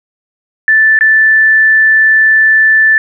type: tone with dropouts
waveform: sine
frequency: 1759 Hz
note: A6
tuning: 1 cent flat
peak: -4 dBFS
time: 0.68-2.98 s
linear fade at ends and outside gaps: 1 ms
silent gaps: 0.99-1.009 s
effects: none